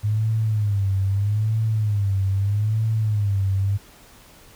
sine tone with vibrato, 103.5 Hz, G#2, 5 cents flat, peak -18 dBFS, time 0.03-3.78 s, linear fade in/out 20 ms, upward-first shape sine, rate 0.79 Hz, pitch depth 120 cents each way, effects pink hiss -49 dBFS RMS until 4.55 s

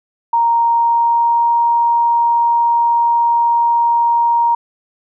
sine tone with pitch glide, 932.3 to 938.2 Hz, A#5 to A#5, 0 to +11 cents, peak -10 dBFS, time 0.33-4.55 s, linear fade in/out 5 ms, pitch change +11 cents, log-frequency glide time 0.66-1.59 s, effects none

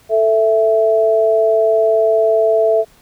sine tone pair together, 441.3 / 661.2 Hz, A4 / E5, +5 / +5 cents, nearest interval perfect fifth, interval 700 cents, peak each -14 / -12 dBFS, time 0.09-2.85 s, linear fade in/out 50 ms, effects pink hiss -50 dBFS RMS until 3.01 s

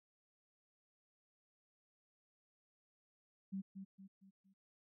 sine tone with echo, 193.2 Hz, G3, 25 cents flat, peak -39 dBFS, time 3.52-3.62 s, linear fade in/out 20 ms, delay 230 ms, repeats 4, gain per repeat -7 dB, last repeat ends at 4.54 s, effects none

